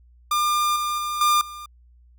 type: tone with level steps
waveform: 45% pulse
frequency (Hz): 1201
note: D6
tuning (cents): +38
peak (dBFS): -19 / -23 / -25 / -16 / -35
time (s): 0.31-1.66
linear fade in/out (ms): 5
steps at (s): 0.76 / 0.98 / 1.21 / 1.41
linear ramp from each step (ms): 2
effects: added 60 Hz sine -50 dBFS peak until 2.18 s